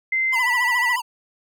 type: tone with pitch glide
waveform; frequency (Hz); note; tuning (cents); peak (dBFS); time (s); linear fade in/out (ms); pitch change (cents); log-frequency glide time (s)
sine; 2075 to 1961.9; C7 to B6; -15 to -12; -18; 0.12-0.96; 5; -97; 0.34-0.47
type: tone with vibrato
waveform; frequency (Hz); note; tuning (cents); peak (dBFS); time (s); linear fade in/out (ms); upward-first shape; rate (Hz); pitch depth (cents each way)
square; 963; B5; -44; -24; 0.32-1.02; 20; triangle; 14; 140
effects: none